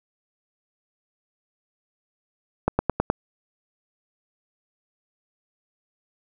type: accelerating click train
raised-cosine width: 1 ms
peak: -5 dBFS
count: 5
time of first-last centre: 2.68-3.101 s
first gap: 110 ms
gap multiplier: 0.97
effects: none